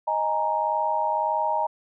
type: chord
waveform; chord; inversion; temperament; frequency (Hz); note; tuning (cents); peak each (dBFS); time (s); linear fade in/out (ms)
sine; D# suspended fourth; none; equal; 622.3 / 830.6 / 932.3; D#5 / G#5 / A#5; 0 / 0 / 0; -28 / -27 / -24; 0.07-1.67; 10
effects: none